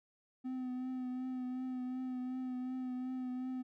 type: tone with vibrato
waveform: triangle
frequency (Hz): 254.6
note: C4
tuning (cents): -47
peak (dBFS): -35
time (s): 0.44-3.63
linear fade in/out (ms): 20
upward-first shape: triangle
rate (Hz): 2.7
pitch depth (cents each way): 28
effects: none